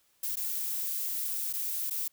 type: noise with dropouts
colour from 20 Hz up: violet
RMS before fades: -33 dBFS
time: 0.23-2.08 s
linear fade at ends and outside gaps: 5 ms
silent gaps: 0.357-0.369 / 1.529-1.535 / 1.899-1.907 s
effects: white hiss -69 dBFS RMS until 2.12 s